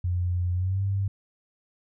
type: tone with pitch glide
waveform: sine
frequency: 89 to 98.18 Hz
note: F2 to G2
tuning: +33 to +3 cents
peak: -23 dBFS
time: 0.04-1.08 s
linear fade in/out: 5 ms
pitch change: +170 cents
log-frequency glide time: 0.53-0.82 s
effects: none